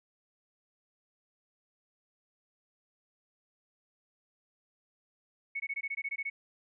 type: tone bursts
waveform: sine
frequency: 2213 Hz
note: C#7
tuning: 3 cents flat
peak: -32 dBFS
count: 11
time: 5.55-6.3 s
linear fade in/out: 10 ms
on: 50 ms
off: 20 ms
effects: none